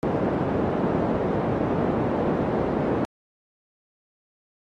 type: band-pass noise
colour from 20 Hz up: pink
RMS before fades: -24 dBFS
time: 0.03-3.05 s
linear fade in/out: 0 ms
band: 170 to 630 Hz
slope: 12 dB/octave
effects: AAC 32 kbps

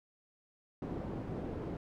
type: low-pass noise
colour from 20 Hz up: white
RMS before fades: -40 dBFS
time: 0.82-1.77 s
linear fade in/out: 2 ms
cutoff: 360 Hz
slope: 12 dB/octave
effects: none

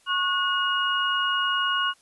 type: tone cluster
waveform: sine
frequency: 1097 / 1458 / 2876 Hz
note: C#6 / F#6 / F#7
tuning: -18 / -26 / -50 cents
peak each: -26 dBFS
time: 0.06-1.94 s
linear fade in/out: 50 ms
effects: white hiss -60 dBFS RMS until 2.01 s + resampled to 24000 Hz

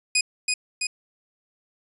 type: tone with echo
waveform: 15% pulse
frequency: 2489 Hz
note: D#7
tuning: in tune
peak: -11 dBFS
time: 0.15-0.21 s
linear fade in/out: 5 ms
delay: 330 ms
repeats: 2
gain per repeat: -3 dB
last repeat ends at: 0.87 s
effects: resampled to 24000 Hz

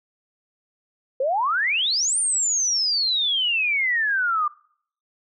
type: exponential two-way sweep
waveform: sine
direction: up then down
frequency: 504 to 9200 to 1178 Hz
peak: -19 dBFS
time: 1.2-4.48 s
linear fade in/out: 5 ms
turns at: 2.18 s
effects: noise-tail reverb RT60 0.6 s tail -24 dB re dry

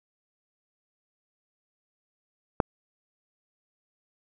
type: click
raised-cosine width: 1 ms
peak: -6 dBFS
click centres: 2.602 s
effects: none

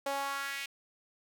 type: tone with high-pass filter sweep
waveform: sawtooth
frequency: 277.2 Hz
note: C#4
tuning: in tune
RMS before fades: -36 dBFS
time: 0.06-0.66 s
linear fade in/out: 5 ms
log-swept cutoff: 600 to 2500 Hz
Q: 2.5
effects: none

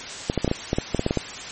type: clicks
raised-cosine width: 2 ms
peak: -7 dBFS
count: 12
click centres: 0.299 / 0.377 / 0.446 / 0.478 / 0.514 / 0.731 / 0.785 / 0.947 / 0.994 / 1.064 / 1.109 / 1.173 s
effects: white hiss -34 dBFS RMS until 1.51 s + MP3 32 kbps

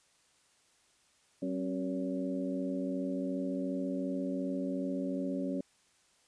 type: harmonic tone with a mistuned harmonic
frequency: 94.4 Hz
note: F#2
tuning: 35 cents sharp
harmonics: 2 / 3 / 4 / 5 / 6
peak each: -38 / -34 / -43 / -48 / -40 dBFS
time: 1.42-5.61 s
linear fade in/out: 5 ms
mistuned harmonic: 3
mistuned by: -73 cents
effects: white hiss -68 dBFS RMS until 6.27 s + resampled to 22050 Hz

